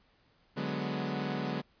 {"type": "chord", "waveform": "sawtooth", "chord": "G# half-diminished seventh", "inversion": "second", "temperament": "equal", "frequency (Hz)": [146.83, 185, 207.7, 246.9], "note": ["D3", "F#3", "G#3", "B3"], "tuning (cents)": [0, 0, 0, 0], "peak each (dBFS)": -34, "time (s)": [0.56, 1.62], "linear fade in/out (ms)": 20, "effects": ["pink hiss -68 dBFS RMS until 1.8 s", "resampled to 11025 Hz"]}